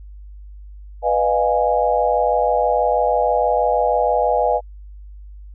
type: chord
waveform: sine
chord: F half-diminished seventh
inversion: second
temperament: equal with one note detuned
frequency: 493.9 / 612.3 / 698.5 / 830.6 Hz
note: Cb5 / Eb5 / F5 / Ab5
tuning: 0 / -28 / 0 / 0 cents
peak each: -20 dBFS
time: 1.02-4.61 s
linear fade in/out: 50 ms
effects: added 50 Hz sine -35 dBFS peak until 5.54 s